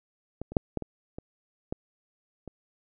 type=clicks; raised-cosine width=2 ms; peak=-21 / -27 / -7 / -15 / -22 / -24 / -17 / -26 dBFS; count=8; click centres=0.416 / 0.52 / 0.568 / 0.773 / 0.823 / 1.185 / 1.725 / 2.477 s; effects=none